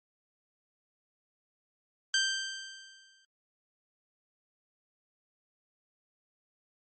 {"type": "tone with exponential decay", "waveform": "15% pulse", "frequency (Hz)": 1568, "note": "G6", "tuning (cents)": 0, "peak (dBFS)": -17, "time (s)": [2.14, 3.25], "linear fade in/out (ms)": 2, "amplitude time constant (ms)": 240, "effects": ["MP3 32 kbps"]}